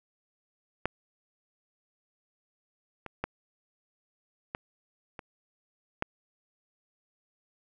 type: clicks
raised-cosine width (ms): 0.5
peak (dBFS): -12 / -24 / -15 / -18 / -25 / -13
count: 6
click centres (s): 0.856 / 3.063 / 3.24 / 4.549 / 5.192 / 6.024
effects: none